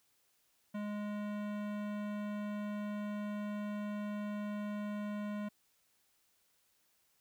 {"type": "tone with hard clipping", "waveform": "sine", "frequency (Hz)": 207.7, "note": "G#3", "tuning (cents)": 0, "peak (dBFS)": -39, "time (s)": [0.74, 5.49], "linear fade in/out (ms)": 10, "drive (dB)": 18, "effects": ["white hiss -74 dBFS RMS until 7.2 s"]}